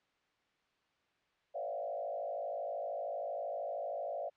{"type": "tone with frequency modulation", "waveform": "sine", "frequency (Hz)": 625, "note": "D#5", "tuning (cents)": 8, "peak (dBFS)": -36, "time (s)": [1.54, 4.3], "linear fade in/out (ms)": 20, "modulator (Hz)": 52.9, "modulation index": 1.8, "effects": ["white hiss -75 dBFS RMS until 4.36 s", "low-pass 3000 Hz 12 dB/octave"]}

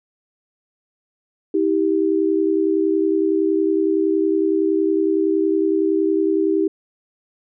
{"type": "tone pair together", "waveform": "sine", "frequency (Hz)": [321.2, 392], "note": ["E4", "G4"], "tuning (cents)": [-45, 0], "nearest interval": "minor third", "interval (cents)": 345, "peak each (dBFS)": -18, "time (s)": [1.54, 6.68], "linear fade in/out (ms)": 5, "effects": []}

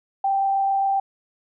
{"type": "tone with frequency modulation", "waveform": "sine", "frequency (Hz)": 784, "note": "G5", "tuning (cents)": 0, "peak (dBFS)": -18, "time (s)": [0.24, 1], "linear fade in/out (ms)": 5, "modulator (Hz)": 27.4, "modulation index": 0.28, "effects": []}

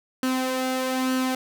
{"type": "tone with flanger", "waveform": "sawtooth", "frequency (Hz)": 258.5, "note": "C4", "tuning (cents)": -21, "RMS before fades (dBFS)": -25, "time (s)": [0.23, 1.35], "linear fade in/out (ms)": 2, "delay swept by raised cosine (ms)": [0.67, 2.47], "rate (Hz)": 1.1, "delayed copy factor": 0.5, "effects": []}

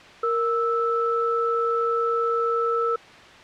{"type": "tone pair together", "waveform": "sine", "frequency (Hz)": [465.3, 1316], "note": ["A#4", "E6"], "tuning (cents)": [-3, -3], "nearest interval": "octave + tritone", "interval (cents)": 1800, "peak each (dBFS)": -23, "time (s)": [0.23, 2.96], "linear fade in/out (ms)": 5, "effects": ["white hiss -45 dBFS RMS until 3.43 s", "low-pass 3000 Hz 12 dB/octave"]}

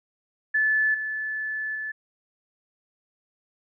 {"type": "tone with level steps", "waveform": "sine", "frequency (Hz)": 1737, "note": "A6", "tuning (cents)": -23, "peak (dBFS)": [-19, -27, -29], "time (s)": [0.54, 1.92], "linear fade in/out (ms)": 10, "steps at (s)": [0.94, 1.75], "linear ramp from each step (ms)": 5, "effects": []}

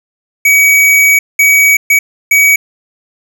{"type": "tone bursts at uneven times", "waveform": "square", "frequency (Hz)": 2266, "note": "C#7", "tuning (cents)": 37, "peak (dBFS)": -5, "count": 4, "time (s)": [[0.45, 1.19], [1.39, 1.77], [1.9, 1.99], [2.31, 2.56]], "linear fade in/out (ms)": 5, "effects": []}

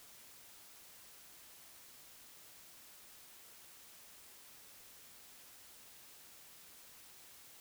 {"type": "silence", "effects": ["white hiss -58 dBFS RMS until 7.6 s"]}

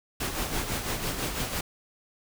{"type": "noise with tremolo", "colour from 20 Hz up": "pink", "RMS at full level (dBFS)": -29, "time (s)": [0.2, 1.61], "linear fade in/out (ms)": 5, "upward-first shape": "sine", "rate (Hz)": 6, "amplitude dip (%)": 50, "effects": []}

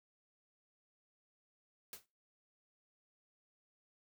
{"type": "noise with exponential decay", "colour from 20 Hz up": "white", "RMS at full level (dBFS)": -44, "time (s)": [1.93, 2.06], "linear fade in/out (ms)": 1, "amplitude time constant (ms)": 27, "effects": ["noise-tail reverb RT60 0.3 s tail -23 dB re dry"]}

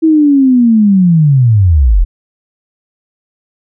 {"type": "linear sweep", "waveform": "sine", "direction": "down", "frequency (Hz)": [325.9, 35.91], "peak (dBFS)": -4, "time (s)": [0.02, 2.05], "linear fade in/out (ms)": 20, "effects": []}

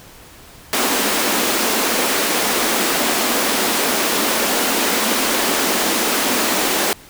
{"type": "high-pass noise", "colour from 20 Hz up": "pink", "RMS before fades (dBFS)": -18, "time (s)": [0.73, 6.93], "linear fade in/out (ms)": 0, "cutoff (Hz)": 210, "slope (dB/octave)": 48, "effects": ["pink hiss -42 dBFS RMS until 7.09 s"]}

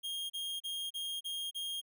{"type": "tone bursts", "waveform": "45% pulse", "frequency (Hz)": 3235, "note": "G#7", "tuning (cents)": -46, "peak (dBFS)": -36, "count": 6, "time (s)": [0.03, 1.815], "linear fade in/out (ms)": 20, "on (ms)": 270, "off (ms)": 33, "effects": []}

